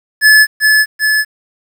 square tone with echo, 1723 Hz, A6, 37 cents flat, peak -4 dBFS, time 0.21-0.47 s, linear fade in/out 50 ms, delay 390 ms, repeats 2, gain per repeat -3 dB, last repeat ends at 1.25 s, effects 7-bit

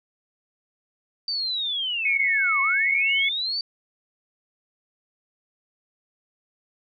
sine linear two-way sweep, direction down then up, 4648 to 1046.5 to 4648 Hz, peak -24 dBFS, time 1.28-3.61 s, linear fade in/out 2 ms, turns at 2.61 s
sine tone, 2200 Hz, C#7, 14 cents flat, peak -20 dBFS, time 2.05-3.29 s, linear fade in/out 5 ms
effects none

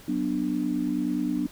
sine chord, B minor, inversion second, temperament just, 185.21 / 246.9 / 296.3 Hz, F#3 / B3 / D4, +2 / 0 / +15 cents, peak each -32 / -28 / -27 dBFS, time 0.08-1.47 s, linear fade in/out 5 ms, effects pink hiss -49 dBFS RMS until 1.51 s

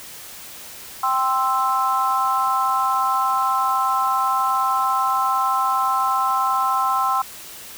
sine chord, C major, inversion second, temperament equal, 784 / 1046.5 / 1318.5 Hz, G5 / C6 / E6, 0 / 0 / 0 cents, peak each -23 / -20 / -22 dBFS, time 1.03-7.22 s, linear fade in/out 5 ms, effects white hiss -38 dBFS RMS until 7.77 s

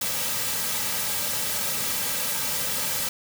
white noise with comb filter, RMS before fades -27 dBFS, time 0.01-3.09 s, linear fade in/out 5 ms, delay 2.8 ms, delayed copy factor -0.7, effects none

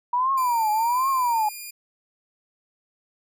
sine tone with vibrato, 958 Hz, A#5, 47 cents sharp, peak -19 dBFS, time 0.13-1.49 s, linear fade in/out 5 ms, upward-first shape triangle, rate 1.3 Hz, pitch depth 230 cents each way
5% pulse tone with pitch glide, 2368 to 2422 Hz, D7 to D#7, +14 to -47 cents, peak -26 dBFS, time 0.37-1.71 s, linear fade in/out 10 ms, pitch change +39 cents, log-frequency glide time 1.31-1.36 s
effects none

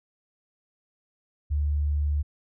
sine tone, 73.4 Hz, D2, in tune, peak -22 dBFS, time 1.5-2.23 s, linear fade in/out 20 ms, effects none

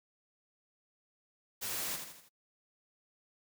white noise with echo, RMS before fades -38 dBFS, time 1.61-1.97 s, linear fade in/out 20 ms, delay 81 ms, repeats 4, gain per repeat -6 dB, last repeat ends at 2.294 s, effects noise-tail reverb RT60 0.1 s tail -26 dB re dry

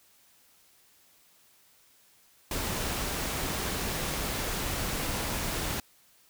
pink noise, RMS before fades -32 dBFS, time 2.51-5.8 s, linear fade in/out 2 ms, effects white hiss -62 dBFS RMS until 6.29 s

